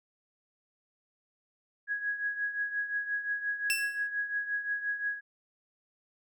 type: tone with tremolo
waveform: sine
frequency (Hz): 1661.2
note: G#6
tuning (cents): 0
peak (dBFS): -27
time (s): 1.87-5.21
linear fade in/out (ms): 50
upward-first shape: triangle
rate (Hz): 5.7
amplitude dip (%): 75
type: tone with exponential decay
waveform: sawtooth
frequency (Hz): 2681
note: E7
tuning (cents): +29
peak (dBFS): -21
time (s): 3.7-4.07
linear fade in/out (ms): 0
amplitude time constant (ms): 80
effects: none